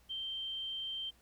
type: tone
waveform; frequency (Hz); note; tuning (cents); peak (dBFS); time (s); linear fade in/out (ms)
sine; 3136; G7; 0; -37; 0.09-1.11; 20
effects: added 60 Hz sine -67 dBFS peak until 1.21 s + pink hiss -68 dBFS RMS until 1.21 s